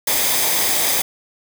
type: noise with comb filter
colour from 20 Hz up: white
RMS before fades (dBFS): -18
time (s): 0.07-1.02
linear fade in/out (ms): 5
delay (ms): 0.71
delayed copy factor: -0.5
effects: none